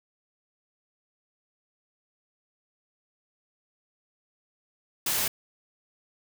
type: noise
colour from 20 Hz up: white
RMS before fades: -27 dBFS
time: 5.06-5.28 s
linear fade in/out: 5 ms
effects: none